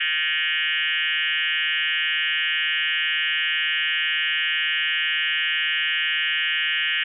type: tone with frequency modulation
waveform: sine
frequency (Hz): 2350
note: D7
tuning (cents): +1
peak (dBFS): -20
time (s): 0-7.04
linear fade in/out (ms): 10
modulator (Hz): 158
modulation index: 4.8
effects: none